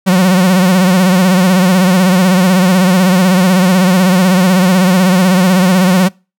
45% pulse tone with vibrato, 184.4 Hz, F#3, 6 cents flat, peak -6 dBFS, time 0.06-6.09 s, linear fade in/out 20 ms, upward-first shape sine, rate 16 Hz, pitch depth 74 cents each way, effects noise-tail reverb RT60 0.3 s tail -26 dB re dry

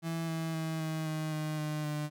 35% pulse tone with pitch steps, 164.81 / 162.63 / 160.49 / 158.37 / 156.28 / 154.22 / 152.18 / 150.17 Hz, E3 / E3 / E3 / D#3 / D#3 / D#3 / D#3 / D3, 0 / -23 / -46 / +31 / +8 / -15 / -38 / +39 cents, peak -31 dBFS, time 0.02-2.1 s, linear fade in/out 50 ms, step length 260 ms, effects none

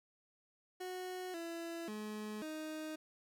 30% pulse tone with pitch steps, 367.1 / 335.1 / 212.7 / 311.2 Hz, F#4 / E4 / G#3 / D#4, -14 / +29 / +42 / 0 cents, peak -39 dBFS, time 0.8-2.96 s, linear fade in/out 10 ms, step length 540 ms, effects none

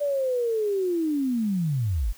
sine linear sweep, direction down, 587.3 to 38.89 Hz, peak -22 dBFS, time 0-2.13 s, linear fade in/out 20 ms, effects white hiss -51 dBFS RMS until 2.17 s

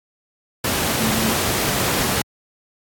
sine tone in noise, 220.4 Hz, A3, 3 cents sharp, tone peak -21 dBFS, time 1-1.33 s, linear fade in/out 5 ms, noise pink, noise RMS -20 dBFS, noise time 0.64-2.22 s, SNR -4 dB, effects high-pass 80 Hz 12 dB/octave + AAC 64 kbps

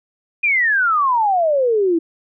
sine exponential sweep, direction down, 2477 to 320.2 Hz, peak -13 dBFS, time 0.43-1.99 s, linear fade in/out 10 ms, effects none

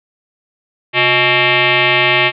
sine tone with frequency modulation, 132.8 Hz, C3, 26 cents sharp, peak -9 dBFS, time 0.93-2.32 s, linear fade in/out 50 ms, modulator 493 Hz, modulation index 6, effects none

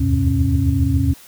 sine tone cluster, 75.5 / 82.8 / 97.4 / 126.2 / 272.7 Hz, D2 / E2 / G2 / B2 / C#4, +48 / +8 / -11 / +38 / -28 cents, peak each -20 dBFS, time 0-1.14 s, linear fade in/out 10 ms, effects tanh soft clip ceiling -2 dBFS + white hiss -44 dBFS RMS until 1.27 s

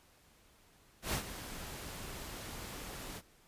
pink noise with ADSR envelope, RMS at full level -33 dBFS, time 1.02-3.22 s, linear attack 110 ms, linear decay 94 ms, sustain -12 dB, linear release 50 ms, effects pink hiss -65 dBFS RMS until 3.47 s + resampled to 32000 Hz

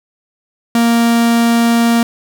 45% pulse tone, 233.1 Hz, A#3, in tune, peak -9 dBFS, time 0.75-2.03 s, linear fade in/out 2 ms, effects 8-bit

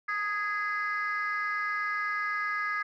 sine chord, Ab major, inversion second, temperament equal with one note detuned, 1244.5 / 1661.2 / 2050 Hz, Eb6 / Ab6 / C7, 0 / 0 / -36 cents, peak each -31 / -31 / -33 dBFS, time 0.08-2.83 s, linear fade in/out 10 ms, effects tanh soft clip ceiling -23 dBFS

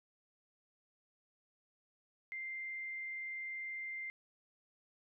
sine tone, 2093 Hz, C7, in tune, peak -40 dBFS, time 2.32-4.1 s, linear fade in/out 0 ms, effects none

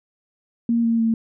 sine tone with pitch steps, 233.1 / 229.6 / 226.2 Hz, A#3 / A#3 / A3, 0 / -26 / +48 cents, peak -16 dBFS, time 0.69-1.14 s, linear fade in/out 2 ms, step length 150 ms, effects none

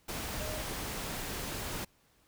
sine tone in noise, 617 Hz, D#5, 15 cents flat, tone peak -41 dBFS, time 0.4-0.62 s, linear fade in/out 10 ms, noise pink, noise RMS -38 dBFS, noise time 0.08-1.85 s, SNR -6 dB, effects pink hiss -68 dBFS RMS until 2.27 s

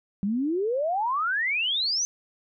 sine exponential sweep, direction up, 189.8 to 6230 Hz, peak -23 dBFS, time 0.23-2.05 s, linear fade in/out 0 ms, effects none

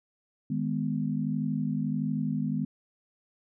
sine chord, G# minor, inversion second, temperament just, 155.74 / 207.7 / 249.2 Hz, D#3 / G#3 / B3, +2 / 0 / +16 cents, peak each -31 dBFS, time 0.5-2.65 s, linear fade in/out 5 ms, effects none

